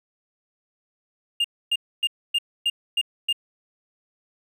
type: tone bursts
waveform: triangle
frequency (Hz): 2817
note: F7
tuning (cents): +14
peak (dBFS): -17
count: 7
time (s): 1.4-3.328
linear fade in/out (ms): 5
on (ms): 44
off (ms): 270
effects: none